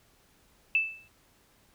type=tone with exponential decay; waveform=sine; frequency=2637 Hz; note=E7; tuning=in tune; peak=-19 dBFS; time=0.75-1.08 s; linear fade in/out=1 ms; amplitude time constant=70 ms; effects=pink hiss -64 dBFS RMS until 1.74 s